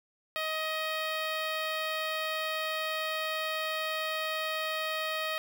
10% pulse tone with notch filter, 629 Hz, D#5, 19 cents sharp, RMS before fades -33 dBFS, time 0.36-5.38 s, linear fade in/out 0 ms, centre 8700 Hz, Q 1.3, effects none

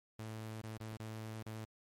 sawtooth tone with dropouts, 110 Hz, A2, in tune, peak -39 dBFS, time 0.19-1.65 s, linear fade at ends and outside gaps 5 ms, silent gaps 0.616-0.636 / 0.777-0.802 / 0.97-0.997 / 1.427-1.462 s, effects MP3 64 kbps

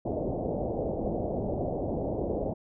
white low-pass noise, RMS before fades -31 dBFS, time 0.05-2.54 s, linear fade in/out 10 ms, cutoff 690 Hz, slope 48 dB/octave, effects none

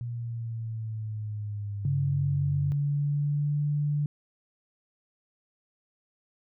sine exponential sweep, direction down, 120 to 92.5 Hz, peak -31 dBFS, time 0.01-2.72 s, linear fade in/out 0 ms
sine tone with pitch glide, 140 to 146.79 Hz, C#3 to D3, +18 to 0 cents, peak -24 dBFS, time 1.85-4.06 s, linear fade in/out 2 ms, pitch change +82 cents, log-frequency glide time 1.98-3.61 s
effects none

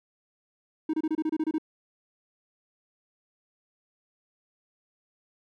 triangle tone bursts, 313.8 Hz, D#4, 15 cents sharp, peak -22 dBFS, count 10, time 0.89-1.583 s, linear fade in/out 5 ms, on 45 ms, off 27 ms, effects none

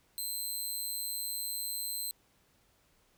10% pulse tone, 4100 Hz, C8, 36 cents flat, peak -28 dBFS, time 0.18-2.11 s, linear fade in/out 0 ms, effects pink hiss -69 dBFS RMS until 3.17 s

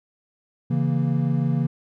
triangle chord, A# diminished, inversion first, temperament equal, 138.59 / 164.81 / 233.1 Hz, C#3 / E3 / A#3, 0 / 0 / 0 cents, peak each -20 / -22 / -24 dBFS, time 0.7-1.67 s, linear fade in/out 10 ms, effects none

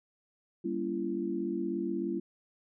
sine chord, G diminished seventh, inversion none, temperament just, 196 / 235.2 / 282.2 / 338.7 Hz, G3 / Bb3 / Db4 / Fb4, 0 / +16 / +31 / +47 cents, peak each -37 / -38 / -38 / -33 dBFS, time 0.64-2.2 s, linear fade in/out 10 ms, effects none

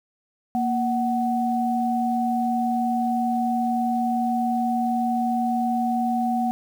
sine tone pair together, 234.8 / 746.2 Hz, A#3 / F#5, +13 / +14 cents, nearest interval octave + minor sixth, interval 2001 cents, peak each -23 dBFS, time 0.55-6.51 s, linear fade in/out 0 ms, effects 8-bit

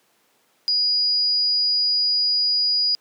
sine tone, 4900 Hz, D#8, 27 cents flat, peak -17 dBFS, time 0.68-2.95 s, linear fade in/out 0 ms, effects pink hiss -62 dBFS RMS until 3 s + high-pass 300 Hz 12 dB/octave

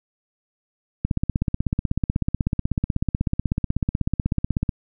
click train, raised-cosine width 5 ms, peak -8 dBFS, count 60, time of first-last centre 1.05-4.692 s, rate 16.2 Hz, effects none

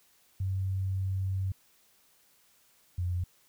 sine tone pair in turn, 95.3 / 88.95 Hz, G2 / F2, -48 / +32 cents, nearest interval minor second, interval 120 cents, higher first, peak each -28 dBFS, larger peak neither, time 0.4-1.52 / 2.98-3.24 s, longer first, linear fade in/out 5 ms, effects white hiss -65 dBFS RMS until 3.48 s

